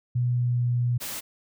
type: tone with pitch glide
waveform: sine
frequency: 122.7 to 121.64 Hz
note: B2 to B2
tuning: -11 to -26 cents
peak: -21 dBFS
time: 0.15-0.98 s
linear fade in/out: 10 ms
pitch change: -15 cents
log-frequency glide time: 0.28-0.65 s
type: noise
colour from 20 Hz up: white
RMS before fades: -34 dBFS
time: 1-1.21 s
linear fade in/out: 20 ms
effects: none